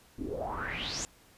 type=noise with low-pass filter sweep; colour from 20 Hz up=pink; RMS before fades=-36 dBFS; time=0.18-1.05 s; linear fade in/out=0 ms; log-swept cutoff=250 to 7600 Hz; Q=8.3; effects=pink hiss -60 dBFS RMS until 1.37 s + resampled to 32000 Hz